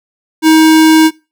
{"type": "tone", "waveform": "square", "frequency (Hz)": 316.8, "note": "D#4", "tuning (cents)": 31, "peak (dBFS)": -4, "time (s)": [0.42, 1.11], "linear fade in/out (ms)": 50, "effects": ["noise-tail reverb RT60 0.3 s tail -23 dB re dry"]}